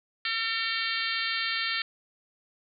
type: harmonic tone with a mistuned harmonic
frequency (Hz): 452.7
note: A4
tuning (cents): +49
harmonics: 3 / 4 / 5 / 6 / 7 / 8 / 9 / 10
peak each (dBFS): -36 / -33 / -34 / -37 / -36 / -37 / -36 / -37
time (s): 0.25-1.82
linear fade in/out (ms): 2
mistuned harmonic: 6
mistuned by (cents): +21
effects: none